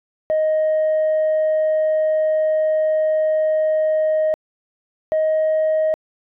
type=tone pair in turn; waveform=sine; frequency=624 / 627.4 Hz; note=D#5 / D#5; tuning=+5 / +14 cents; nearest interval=unison; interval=9 cents; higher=second; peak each=-13 dBFS; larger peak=neither; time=0.3-4.34 / 5.12-5.94 s; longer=first; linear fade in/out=0 ms; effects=tanh soft clip ceiling -13 dBFS